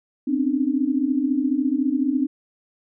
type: tone cluster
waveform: sine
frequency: 256.1 / 270.4 / 300 Hz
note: C4 / C#4 / D4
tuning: -37 / -43 / +37 cents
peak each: -23 dBFS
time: 0.27-2.27 s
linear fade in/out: 10 ms
effects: none